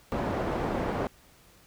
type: low-pass noise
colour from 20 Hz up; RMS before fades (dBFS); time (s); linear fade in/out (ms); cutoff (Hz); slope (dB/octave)
white; -30; 0.12-1.07; 0; 680; 12
effects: pink hiss -58 dBFS RMS until 1.66 s